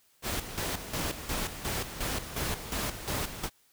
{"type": "noise with tremolo", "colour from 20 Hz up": "pink", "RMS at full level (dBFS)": -32, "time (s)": [0.22, 3.5], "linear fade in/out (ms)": 50, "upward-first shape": "square", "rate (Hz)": 2.8, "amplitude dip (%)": 65, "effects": ["white hiss -66 dBFS RMS until 3.72 s"]}